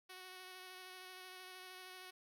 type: tone with vibrato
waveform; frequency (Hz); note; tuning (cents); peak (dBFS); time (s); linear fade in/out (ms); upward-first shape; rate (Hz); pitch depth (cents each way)
5% pulse; 370; F#4; 0; -40; 0.09-2.11; 10; square; 13; 12
effects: none